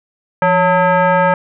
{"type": "tone with frequency modulation", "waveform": "sine", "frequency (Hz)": 171.6, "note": "F3", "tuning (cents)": -30, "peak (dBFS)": -9, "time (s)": [0.42, 1.34], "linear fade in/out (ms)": 2, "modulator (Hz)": 727, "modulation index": 1.8, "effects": []}